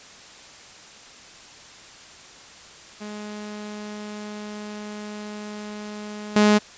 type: tone with level steps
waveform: sawtooth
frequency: 209.7 Hz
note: G#3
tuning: 17 cents sharp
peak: -29 / -10 dBFS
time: 3-6.59 s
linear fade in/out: 20 ms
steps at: 6.36 s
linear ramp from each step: 2 ms
effects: white hiss -45 dBFS RMS until 6.77 s + resampled to 16000 Hz